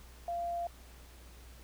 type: tone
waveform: sine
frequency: 690 Hz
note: F5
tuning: 21 cents flat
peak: -33 dBFS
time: 0.28-0.67 s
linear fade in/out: 2 ms
effects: added 60 Hz sine -52 dBFS peak until 1.63 s + pink hiss -58 dBFS RMS until 1.63 s